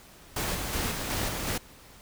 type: noise with tremolo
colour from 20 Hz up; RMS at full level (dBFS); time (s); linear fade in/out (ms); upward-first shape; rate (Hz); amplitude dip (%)
pink; -30; 0.36-1.58; 5; square; 2.7; 30
effects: pink hiss -52 dBFS RMS until 2.01 s